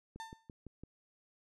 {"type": "click train", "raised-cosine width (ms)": 3, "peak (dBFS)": -35, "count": 5, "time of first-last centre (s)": [0.16, 0.836], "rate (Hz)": 5.92}
{"type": "tone with exponential decay", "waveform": "35% pulse", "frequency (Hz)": 896, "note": "A5", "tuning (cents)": 31, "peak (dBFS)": -38, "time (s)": [0.2, 0.49], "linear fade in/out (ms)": 0, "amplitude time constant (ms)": 62}
{"effects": ["low-pass 8000 Hz 12 dB/octave"]}